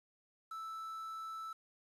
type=tone with quantisation; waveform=triangle; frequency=1318.5 Hz; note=E6; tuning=in tune; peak=-40 dBFS; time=0.51-1.53 s; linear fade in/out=5 ms; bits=10; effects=resampled to 32000 Hz